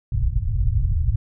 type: low-pass noise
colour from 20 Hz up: pink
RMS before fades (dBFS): -20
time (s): 0.12-1.16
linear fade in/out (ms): 2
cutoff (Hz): 130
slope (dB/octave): 48
effects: none